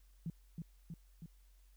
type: tone with echo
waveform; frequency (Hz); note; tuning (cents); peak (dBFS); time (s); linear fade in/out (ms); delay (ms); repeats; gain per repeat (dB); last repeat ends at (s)
sine; 165.4; E3; +6; -37; 0.26-0.3; 2; 320; 3; -3; 1.26
effects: added 46 Hz sine -61 dBFS peak until 1.76 s + white hiss -75 dBFS RMS until 1.76 s